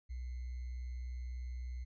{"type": "tone with sample-and-hold", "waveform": "sine", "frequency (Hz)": 61.74, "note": "B1", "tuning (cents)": 0, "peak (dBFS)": -39, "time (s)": [0.09, 1.85], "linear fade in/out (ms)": 20, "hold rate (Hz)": 2100, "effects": ["resampled to 16000 Hz"]}